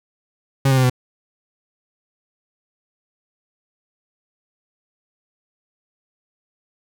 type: tone with pitch steps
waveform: 40% pulse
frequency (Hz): 135.8 / 132.47 / 129.22 / 126.05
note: C#3 / C3 / C3 / B2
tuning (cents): -35 / +22 / -21 / +36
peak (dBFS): -12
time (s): 0.65-0.898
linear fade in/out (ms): 5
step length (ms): 62
effects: none